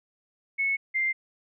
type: tone pair in turn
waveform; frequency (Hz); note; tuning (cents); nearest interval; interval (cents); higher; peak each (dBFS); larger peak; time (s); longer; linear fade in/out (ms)
sine; 2200 / 2095; C#7 / C7; -14 / +2; minor second; 84; first; -23; neither; 0.58-0.77 / 0.94-1.13; neither; 20
effects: none